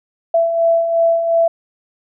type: beating tone pair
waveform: sine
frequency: 665 / 667.8 Hz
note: E5 / E5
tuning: +15 / +22 cents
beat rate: 2.8 Hz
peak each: -21 / -12 dBFS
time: 0.34-1.48 s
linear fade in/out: 5 ms
effects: none